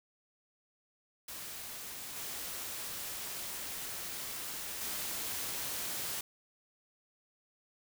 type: noise with level steps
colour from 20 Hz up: white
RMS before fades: -44 / -41 / -38 dBFS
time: 1.28-6.21 s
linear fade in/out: 5 ms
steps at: 2.16 / 4.81 s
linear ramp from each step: 2 ms
effects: none